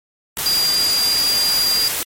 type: tone in noise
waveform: sine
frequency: 4801 Hz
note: D8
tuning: 37 cents sharp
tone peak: -15 dBFS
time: 0.46-1.88 s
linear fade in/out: 0 ms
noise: white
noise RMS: -22 dBFS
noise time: 0.37-2.03 s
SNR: +4 dB
effects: MP3 64 kbps